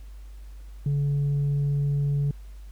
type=tone with tanh clipping; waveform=sine; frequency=142.6 Hz; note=C#3; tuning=49 cents sharp; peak=-22 dBFS; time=0.86-2.31 s; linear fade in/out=2 ms; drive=1 dB; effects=added 50 Hz sine -39 dBFS peak until 2.71 s + pink hiss -60 dBFS RMS until 2.71 s